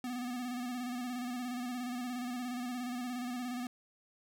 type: tone with vibrato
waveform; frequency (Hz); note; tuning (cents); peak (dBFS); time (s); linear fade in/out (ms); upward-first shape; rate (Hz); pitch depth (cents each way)
square; 246.9; B3; 0; -37; 0.04-3.67; 2; square; 17; 39
effects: none